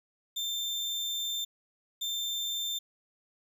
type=tone bursts at uneven times; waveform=35% pulse; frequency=3579 Hz; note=A7; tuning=29 cents sharp; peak=-29 dBFS; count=2; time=0.36-1.45 / 2.01-2.79 s; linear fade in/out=10 ms; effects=none